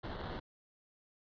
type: noise with sample-and-hold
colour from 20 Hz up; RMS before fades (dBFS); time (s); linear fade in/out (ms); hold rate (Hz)
pink; -42; 0.03-0.4; 10; 2450
effects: resampled to 11025 Hz